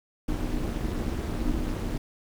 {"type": "noise with amplitude modulation", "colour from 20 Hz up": "brown", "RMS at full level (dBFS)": -25, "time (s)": [0.28, 1.98], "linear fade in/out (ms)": 5, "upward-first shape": "sine", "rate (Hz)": 275, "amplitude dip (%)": 90, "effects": []}